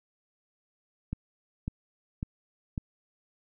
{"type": "click train", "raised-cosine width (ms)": 5, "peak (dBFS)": -19, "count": 4, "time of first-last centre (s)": [1.13, 2.778], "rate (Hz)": 1.82, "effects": []}